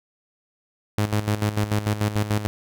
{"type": "tone with tremolo", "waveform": "sawtooth", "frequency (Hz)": 105, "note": "G#2", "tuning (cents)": 19, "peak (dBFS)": -15, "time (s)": [0.98, 2.47], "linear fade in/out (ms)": 0, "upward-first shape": "square", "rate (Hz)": 6.8, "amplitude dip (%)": 70, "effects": []}